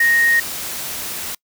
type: tone in noise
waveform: sine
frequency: 1864.7 Hz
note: A#6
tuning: in tune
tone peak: -12 dBFS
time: 0-0.4 s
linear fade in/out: 5 ms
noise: white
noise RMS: -27 dBFS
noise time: 0-1.35 s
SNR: +12 dB
effects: noise-tail reverb RT60 0.1 s tail -26 dB re dry